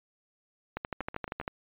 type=two click trains; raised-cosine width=0.5 ms; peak=-18 / -24 dBFS; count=10 / 4; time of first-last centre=0.77-1.479 / 1.01-1.413 s; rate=12.7 / 7.44 Hz; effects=resampled to 8000 Hz